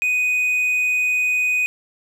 triangle tone, 2492 Hz, D#7, 2 cents sharp, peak -15 dBFS, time 0.02-1.66 s, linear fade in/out 0 ms, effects none

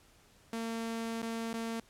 sawtooth tone with dropouts, 227.9 Hz, A#3, 39 cents flat, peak -31 dBFS, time 0.53-1.8 s, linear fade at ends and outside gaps 2 ms, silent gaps 1.219-1.228 / 1.53-1.54 s, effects pink hiss -63 dBFS RMS until 1.89 s + low-pass 12000 Hz 12 dB/octave

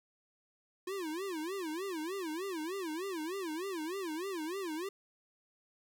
square tone with vibrato, 349.2 Hz, F4, in tune, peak -37 dBFS, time 0.87-4.89 s, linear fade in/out 5 ms, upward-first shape sine, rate 3.3 Hz, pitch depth 230 cents each way, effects 13-bit

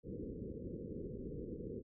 white low-pass noise, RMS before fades -45 dBFS, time 0.03-1.83 s, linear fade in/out 50 ms, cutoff 500 Hz, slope 96 dB/octave, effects none

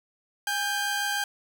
sawtooth tone pair together, 820 / 1573.6 Hz, G#5 / G6, -22 / +6 cents, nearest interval major seventh, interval 1128 cents, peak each -27 / -24 dBFS, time 0.47-1.24 s, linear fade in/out 2 ms, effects none

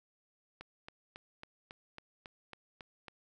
click train, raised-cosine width 0.3 ms, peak -30 dBFS, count 10, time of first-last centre 0.61-3.083 s, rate 3.64 Hz, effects none

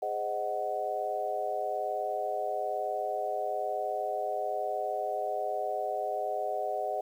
sine chord, Ab dominant seventh, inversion none, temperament equal with one note detuned, 415.3 / 523.3 / 622.3 / 743.4 Hz, Ab4 / C5 / Eb5 / Gb5, 0 / 0 / 0 / +8 cents, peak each -38 / -38 / -34 / -33 dBFS, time 0.02-7.01 s, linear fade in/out 5 ms, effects 10-bit

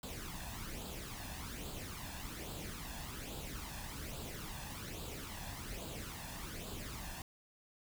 pink noise with flanger, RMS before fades -45 dBFS, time 0.03-7.22 s, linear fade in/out 2 ms, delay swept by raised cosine 0.25 to 1.18 ms, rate 1.2 Hz, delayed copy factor +0.6, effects none

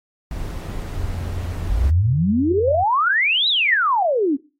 brown noise, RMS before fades -28 dBFS, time 0.31-1.9 s, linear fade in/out 2 ms
sine tone, 87.31 Hz, F2, in tune, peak -25 dBFS, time 0.95-2.84 s, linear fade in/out 10 ms
sine exponential two-way sweep, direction up then down, 44.14 to 3997 to 261.7 Hz, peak -15 dBFS, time 1.69-4.37 s, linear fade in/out 20 ms, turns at 3.48 s
effects noise-tail reverb RT60 0.3 s tail -18 dB re dry + AAC 48 kbps

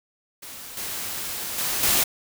white noise with level steps, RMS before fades -39 / -31 / -26 / -20 dBFS, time 0.42-2.04 s, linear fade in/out 10 ms, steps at 0.77 / 1.58 / 1.83 s, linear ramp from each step 2 ms, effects none

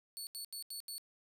20% pulse tone bursts, 4435 Hz, C#8, in tune, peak -36 dBFS, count 5, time 0.17-0.981 s, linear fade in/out 0 ms, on 99 ms, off 79 ms, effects none

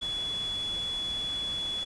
sine tone in noise, 3406 Hz, G#7, 43 cents sharp, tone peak -30 dBFS, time 0.01-1.85 s, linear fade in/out 20 ms, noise pink, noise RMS -43 dBFS, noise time 0.01-1.85 s, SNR +10 dB, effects resampled to 22050 Hz

